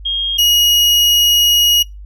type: tone pair in turn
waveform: sine / 35% pulse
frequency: 3244 / 2890 Hz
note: G#7 / F#7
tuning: -41 / -41 cents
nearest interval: major second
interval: 200 cents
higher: first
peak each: -15 / -7 dBFS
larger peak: second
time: 0.05-0.38 / 0.38-1.83 s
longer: second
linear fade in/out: 10 ms
effects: noise-tail reverb RT60 0.2 s tail -23 dB re dry + added 50 Hz sine -30 dBFS peak until 2.05 s